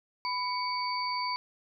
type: tone cluster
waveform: sine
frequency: 994 / 2242 / 4591 Hz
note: B5 / C#7 / D8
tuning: +11 / +19 / -40 cents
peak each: -31 / -38 / -35 dBFS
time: 0.25-1.36 s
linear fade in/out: 0 ms
effects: none